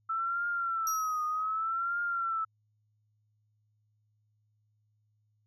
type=tone with vibrato; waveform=sine; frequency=1318.5 Hz; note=E6; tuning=in tune; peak=-29 dBFS; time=0.09-2.45 s; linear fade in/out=10 ms; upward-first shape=triangle; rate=0.65 Hz; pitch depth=120 cents each way
type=tone with exponential decay; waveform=35% pulse; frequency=5740 Hz; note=F8; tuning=47 cents sharp; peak=-28 dBFS; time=0.87-1.43 s; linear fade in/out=1 ms; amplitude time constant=120 ms
effects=added 106 Hz sine -70 dBFS peak until 5.46 s